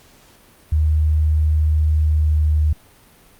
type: tone with pitch glide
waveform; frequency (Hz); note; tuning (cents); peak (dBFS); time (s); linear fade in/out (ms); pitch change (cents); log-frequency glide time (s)
sine; 77.1 to 76.39; D#2 to D#2; -15 to -31; -13; 0.72-2.73; 5; -16; 1.98-2.51
effects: pink hiss -50 dBFS RMS until 3.39 s + Opus 48 kbps